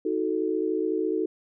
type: chord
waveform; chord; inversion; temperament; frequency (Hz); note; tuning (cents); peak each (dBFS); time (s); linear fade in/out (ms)
sine; D# diminished; none; equal with one note detuned; 316 / 370 / 440; D#4 / F#4 / A4; +27 / 0 / 0; -28; 0.05-1.26; 5
effects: none